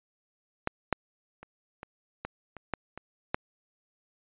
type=clicks; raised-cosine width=0.5 ms; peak=-12 / -9 / -30 / -25 / -19 / -27 / -14 / -25 / -11 dBFS; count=9; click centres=0.674 / 0.927 / 1.43 / 1.831 / 2.25 / 2.567 / 2.737 / 2.976 / 3.345 s; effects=resampled to 8000 Hz